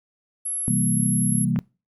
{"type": "tone", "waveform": "sine", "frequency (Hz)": 11175, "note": "F9", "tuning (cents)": 0, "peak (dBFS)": -24, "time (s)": [0.45, 1.45], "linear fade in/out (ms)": 10}
{"type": "chord", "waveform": "sine", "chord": "C dominant seventh", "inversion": "none", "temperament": "equal", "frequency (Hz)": [130.81, 164.81, 196, 233.1], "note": ["C3", "E3", "G3", "Bb3"], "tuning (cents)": [0, 0, 0, 0], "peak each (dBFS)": -25, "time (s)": [0.68, 1.59], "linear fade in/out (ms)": 0}
{"type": "click", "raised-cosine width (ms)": 0.5, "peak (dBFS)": -21, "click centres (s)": 1.561}
{"effects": ["noise-tail reverb RT60 0.3 s tail -23 dB re dry"]}